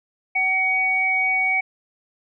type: tone pair together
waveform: sine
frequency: 755 / 2249 Hz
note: F#5 / C#7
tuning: +35 / +24 cents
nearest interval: octave + perfect fifth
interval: 1889 cents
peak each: -26 / -18 dBFS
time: 0.35-1.61 s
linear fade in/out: 10 ms
effects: none